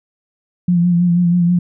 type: tone with vibrato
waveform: sine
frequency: 174.61 Hz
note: F3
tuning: in tune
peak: -10 dBFS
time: 0.68-1.59 s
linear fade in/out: 5 ms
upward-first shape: sine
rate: 6.2 Hz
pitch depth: 37 cents each way
effects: none